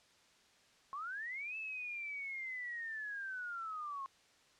sine linear two-way sweep, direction up then down, 1066 to 2637 to 1066 Hz, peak -40 dBFS, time 0.93-4.06 s, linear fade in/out 0 ms, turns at 1.57 s, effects white hiss -67 dBFS RMS until 4.59 s + low-pass 6000 Hz 12 dB/octave

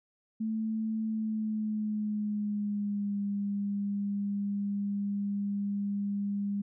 sine tone with pitch glide, 220 to 201.7 Hz, A3 to G3, 0 to +50 cents, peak -29 dBFS, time 0.4-6.62 s, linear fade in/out 10 ms, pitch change -150 cents, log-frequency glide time 1.04-3.2 s, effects none

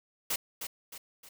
white noise with echo, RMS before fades -31 dBFS, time 0.3-0.36 s, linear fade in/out 5 ms, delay 310 ms, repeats 3, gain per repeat -7 dB, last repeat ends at 1.29 s, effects none

